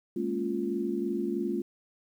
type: chord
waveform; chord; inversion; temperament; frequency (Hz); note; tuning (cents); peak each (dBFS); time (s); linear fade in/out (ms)
sine; Bb minor seventh; third; equal with one note detuned; 207.7 / 230.8 / 277.2 / 349.2; Ab3 / Bb3 / Db4 / F4; 0 / -17 / 0 / 0; -34 / -35 / -35 / -31; 0.16-1.62; 5
effects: 10-bit

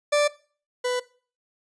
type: tone pair in turn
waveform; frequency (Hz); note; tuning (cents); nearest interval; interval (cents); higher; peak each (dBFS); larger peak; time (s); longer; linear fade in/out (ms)
40% pulse; 587.3 / 496.6; D5 / B4; 0 / +9; minor third; 291; first; -17 / -22; first; 0.12-0.28 / 0.84-1; neither; 10
effects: noise-tail reverb RT60 0.4 s tail -19 dB re dry + resampled to 22050 Hz

